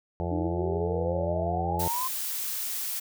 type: harmonic tone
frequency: 86 Hz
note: F2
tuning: 26 cents flat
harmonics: 1 / 2 / 4 / 5 / 6 / 7 / 8 / 9 / 10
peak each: -31 / -34 / -37 / -38 / -39 / -39 / -40 / -41 / -41 dBFS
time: 0.2-1.88 s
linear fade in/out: 0 ms
type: exponential sweep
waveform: sine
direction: up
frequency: 292.9 to 1058 Hz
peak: -29 dBFS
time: 0.31-2.08 s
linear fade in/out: 10 ms
type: noise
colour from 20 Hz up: blue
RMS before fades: -32 dBFS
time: 1.79-3 s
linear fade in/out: 10 ms
effects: none